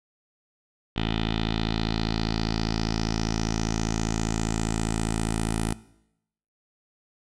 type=tone with low-pass filter sweep; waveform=10% pulse; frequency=55 Hz; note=A1; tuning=in tune; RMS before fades=-27 dBFS; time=0.96-5.73 s; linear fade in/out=5 ms; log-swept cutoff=3300 to 9700 Hz; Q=4.3; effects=noise-tail reverb RT60 0.8 s tail -19 dB re dry